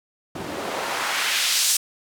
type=noise with band-pass filter sweep; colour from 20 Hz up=white; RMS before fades=-24 dBFS; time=0.35-1.77 s; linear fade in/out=5 ms; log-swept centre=230 to 7000 Hz; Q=0.96; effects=none